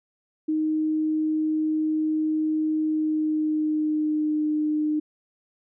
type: tone with pitch glide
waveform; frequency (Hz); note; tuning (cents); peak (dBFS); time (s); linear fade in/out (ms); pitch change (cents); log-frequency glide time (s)
sine; 311.1 to 304.2; D#4 to D#4; 0 to -39; -21; 0.48-5; 10; -39; 2.81-4.46
effects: none